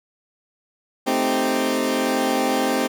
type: chord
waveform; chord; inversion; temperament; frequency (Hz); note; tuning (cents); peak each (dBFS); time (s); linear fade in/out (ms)
20% pulse; A half-diminished seventh; none; equal; 220 / 261.6 / 311.1 / 392; A3 / C4 / Eb4 / G4; 0 / 0 / 0 / 0; -22 / -17 / -22 / -21; 1.06-2.88; 20
effects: none